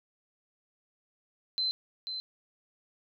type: tone with echo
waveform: sine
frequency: 4072 Hz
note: C8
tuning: 48 cents flat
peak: -27 dBFS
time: 1.58-1.71 s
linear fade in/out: 0 ms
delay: 490 ms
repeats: 1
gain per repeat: -7 dB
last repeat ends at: 2.2 s
effects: none